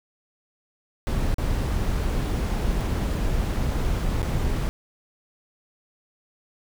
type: noise with dropouts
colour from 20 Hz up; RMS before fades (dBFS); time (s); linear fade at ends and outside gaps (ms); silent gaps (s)
brown; -24; 1.07-4.69; 0; 1.343-1.383 / 2.81-2.814 / 4.219-4.229
effects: none